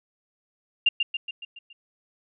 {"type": "tone with echo", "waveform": "sine", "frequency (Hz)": 2794, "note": "F7", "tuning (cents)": 0, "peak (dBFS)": -15, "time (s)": [0.86, 0.89], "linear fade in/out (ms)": 5, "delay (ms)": 140, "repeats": 6, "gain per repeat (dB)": -5, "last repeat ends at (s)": 1.73, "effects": []}